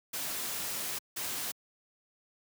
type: noise bursts at uneven times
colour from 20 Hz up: white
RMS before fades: -36 dBFS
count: 2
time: 0.13-0.99 / 1.16-1.52 s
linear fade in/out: 10 ms
effects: high-pass 100 Hz 12 dB/octave